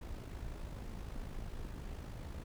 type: noise with amplitude modulation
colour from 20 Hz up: brown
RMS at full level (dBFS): -42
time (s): 0.01-2.44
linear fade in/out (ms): 10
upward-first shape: sine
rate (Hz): 53.2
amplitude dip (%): 50
effects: none